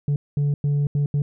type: tone bursts at uneven times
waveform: sine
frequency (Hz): 144.2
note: D3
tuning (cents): -31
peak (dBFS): -15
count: 5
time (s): 0.08-0.16 / 0.37-0.54 / 0.64-0.87 / 0.95-1.06 / 1.14-1.22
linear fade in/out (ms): 2
effects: tanh soft clip ceiling -17 dBFS